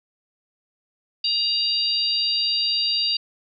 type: harmonic tone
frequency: 944 Hz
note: A#5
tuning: 22 cents sharp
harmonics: 3 / 4 / 5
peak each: -27 / -27 / -21 dBFS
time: 1.24-3.17 s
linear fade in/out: 5 ms
effects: none